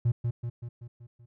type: tone with echo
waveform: triangle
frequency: 118.8 Hz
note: A#2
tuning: 33 cents sharp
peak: -18 dBFS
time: 0.05-0.12 s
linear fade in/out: 10 ms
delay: 190 ms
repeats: 6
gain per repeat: -5 dB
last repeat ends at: 1.26 s
effects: tanh soft clip ceiling -17 dBFS